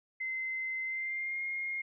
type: tone with pitch glide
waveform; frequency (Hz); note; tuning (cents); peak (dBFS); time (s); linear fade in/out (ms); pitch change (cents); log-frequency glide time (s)
sine; 2064 to 2136; C7 to C7; -24 to +35; -33; 0.2-1.82; 10; +59; 0.84-1.42
effects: none